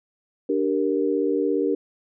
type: chord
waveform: sine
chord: G minor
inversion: second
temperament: equal with one note detuned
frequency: 293.7 / 389.3 / 466.2 Hz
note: D4 / G4 / Bb4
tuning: 0 / -12 / 0 cents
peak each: -24 dBFS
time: 0.49-1.75 s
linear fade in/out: 5 ms
effects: none